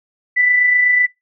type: tone with amplitude modulation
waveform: sine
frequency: 1983 Hz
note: B6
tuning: 7 cents sharp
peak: -9 dBFS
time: 0.36-1.07 s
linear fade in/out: 20 ms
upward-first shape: sine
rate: 28 Hz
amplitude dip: 35%
effects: noise-tail reverb RT60 0.2 s tail -24 dB re dry